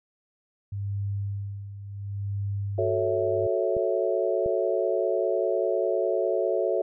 sine tone with tremolo, 100 Hz, G2, 35 cents sharp, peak -26 dBFS, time 0.72-3.47 s, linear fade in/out 5 ms, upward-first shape sine, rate 0.71 Hz, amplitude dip 70%
sine chord, F# minor seventh, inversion none, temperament equal, 370 / 440 / 554.4 / 659.3 Hz, F#4 / A4 / C#5 / E5, 0 / 0 / 0 / 0 cents, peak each -28 dBFS, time 2.78-6.82 s, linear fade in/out 5 ms
clicks, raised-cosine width 5 ms, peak -25 dBFS, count 2, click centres 3.767 / 4.461 s
effects none

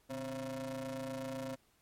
35% pulse ring-modulated tone, 137 Hz, C#3, 20 cents flat, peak -34 dBFS, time 0.09-1.56 s, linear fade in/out 20 ms, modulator 397 Hz, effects pink hiss -71 dBFS RMS until 1.81 s + MP3 64 kbps

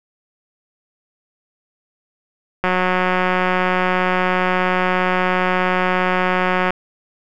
click train, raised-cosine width 0.5 ms, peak -3 dBFS, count 745, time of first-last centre 2.64-6.706 s, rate 183 Hz, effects none

